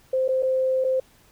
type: tone with dropouts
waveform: sine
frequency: 521 Hz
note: C5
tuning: 7 cents flat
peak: -19 dBFS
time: 0.13-1 s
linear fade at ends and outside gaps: 5 ms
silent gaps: 0.28-0.288 / 0.425-0.43 / 0.842-0.846 s
effects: pink hiss -57 dBFS RMS until 1.31 s